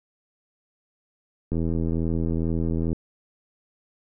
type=click train; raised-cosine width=3 ms; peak=-14 dBFS; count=117; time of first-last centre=1.52-2.929 s; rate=82.3 Hz; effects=none